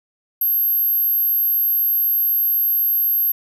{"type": "tone", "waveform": "sine", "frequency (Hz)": 12544, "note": "G9", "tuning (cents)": 0, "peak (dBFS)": -15, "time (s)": [0.41, 3.32], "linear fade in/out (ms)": 5, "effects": []}